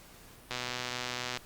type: click train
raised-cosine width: 0.2 ms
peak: -17 dBFS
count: 108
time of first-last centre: 0.51-1.373 s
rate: 124 Hz
effects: pink hiss -54 dBFS RMS until 1.45 s + Opus 48 kbps